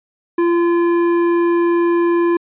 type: tone with hard clipping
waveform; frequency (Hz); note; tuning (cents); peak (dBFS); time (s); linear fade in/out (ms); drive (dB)
triangle; 342.8; F4; -32; -14; 0.38-2.37; 5; 14
effects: resampled to 8000 Hz